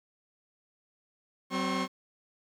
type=tone cluster; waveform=sawtooth; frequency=189.6 / 260.9 / 1080 Hz; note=F#3 / C4 / C#6; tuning=+43 / -5 / -45 cents; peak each=-29 dBFS; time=1.5-1.88 s; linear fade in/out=50 ms; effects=low-pass 6000 Hz 12 dB/octave + 10-bit